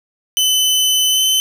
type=tone with pitch glide; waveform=sawtooth; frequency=3027 to 3053 Hz; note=F#7 to G7; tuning=+39 to -46 cents; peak=-9 dBFS; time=0.37-1.4 s; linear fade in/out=0 ms; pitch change=+15 cents; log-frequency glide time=1.1-1.22 s; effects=none